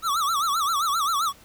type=tone with vibrato; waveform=square; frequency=1232 Hz; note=D#6; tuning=17 cents flat; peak=-22 dBFS; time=0.02-1.33 s; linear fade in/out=50 ms; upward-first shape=sine; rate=7.6 Hz; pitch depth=180 cents each way; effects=pink hiss -52 dBFS RMS until 1.44 s